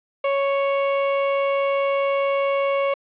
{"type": "tone", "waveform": "35% pulse", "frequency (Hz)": 554.4, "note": "C#5", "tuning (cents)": 0, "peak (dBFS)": -17, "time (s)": [0.24, 2.94], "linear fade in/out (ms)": 5, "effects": ["resampled to 8000 Hz", "9-bit"]}